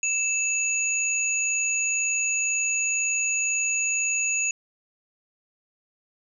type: tone pair together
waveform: sine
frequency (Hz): 2637 / 6781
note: E7 / G#8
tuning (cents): 0 / +35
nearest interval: octave + major third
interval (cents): 1635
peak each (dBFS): -25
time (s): 0.03-4.51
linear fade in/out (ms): 2
effects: none